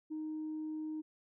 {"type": "tone", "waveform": "sine", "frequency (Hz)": 310.6, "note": "D#4", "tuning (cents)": -3, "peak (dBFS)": -36, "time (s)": [0.1, 1.02], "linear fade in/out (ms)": 20, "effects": ["tanh soft clip ceiling -34 dBFS"]}